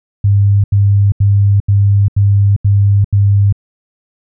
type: tone bursts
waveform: sine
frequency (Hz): 100.5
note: G2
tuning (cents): +44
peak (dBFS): -6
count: 7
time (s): 0.24-3.526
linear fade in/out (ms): 5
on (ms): 400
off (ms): 81
effects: none